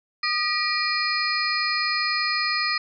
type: tone cluster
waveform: sine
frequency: 1226 / 1920 / 2395 / 4290 / 4968 Hz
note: D#6 / B6 / D7 / C8 / D#8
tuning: -26 / -49 / +33 / +42 / -3 cents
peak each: -28 dBFS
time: 0.23-2.78 s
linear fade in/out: 5 ms
effects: none